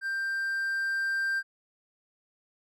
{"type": "tone with level ramp", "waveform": "triangle", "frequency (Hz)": 1575, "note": "G6", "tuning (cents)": 8, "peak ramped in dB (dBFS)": [-27, -24], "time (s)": [0.01, 1.43], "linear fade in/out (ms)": 50, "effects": []}